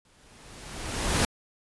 pink noise with exponential growth, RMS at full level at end -22 dBFS, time 0.05-1.25 s, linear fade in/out 2 ms, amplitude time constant 260 ms, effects resampled to 24000 Hz

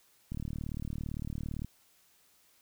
click train, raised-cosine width 5 ms, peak -25 dBFS, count 51, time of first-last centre 0.32-1.646 s, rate 37.7 Hz, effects white hiss -66 dBFS RMS until 2.61 s

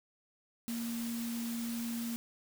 sine tone in noise, 233.1 Hz, A#3, in tune, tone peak -35 dBFS, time 0.68-2.16 s, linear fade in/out 0 ms, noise white, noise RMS -45 dBFS, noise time 0.68-2.16 s, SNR +7 dB, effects none

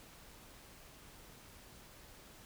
silence, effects pink hiss -57 dBFS RMS until 2.45 s

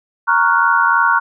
sine chord, Gb major seventh, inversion first, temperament equal, 932.3 / 1108.7 / 1396.9 / 1480 Hz, Bb5 / Db6 / F6 / Gb6, 0 / 0 / 0 / 0 cents, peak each -16 dBFS, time 0.27-1.2 s, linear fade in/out 20 ms, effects none

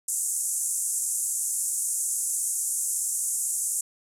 pink band-pass noise, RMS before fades -28 dBFS, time 0.08-3.81 s, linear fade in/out 5 ms, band 7000 to 11000 Hz, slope 48 dB/octave, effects none

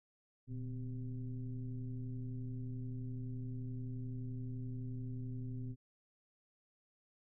sine tone with frequency modulation, 120.2 Hz, B2, 46 cents flat, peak -39 dBFS, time 0.47-5.76 s, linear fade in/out 50 ms, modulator 136 Hz, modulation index 0.88, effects none

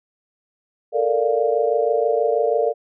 sine chord, Bb major seventh, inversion third, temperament equal, 440 / 466.2 / 587.3 / 698.5 Hz, A4 / Bb4 / D5 / F5, 0 / 0 / 0 / 0 cents, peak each -22 / -20 / -22 / -24 dBFS, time 0.92-2.74 s, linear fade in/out 50 ms, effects none

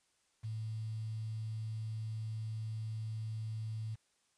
sine tone with quantisation, 110 Hz, A2, in tune, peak -37 dBFS, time 0.43-3.96 s, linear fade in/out 20 ms, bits 10, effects white hiss -75 dBFS RMS until 4.37 s + resampled to 22050 Hz

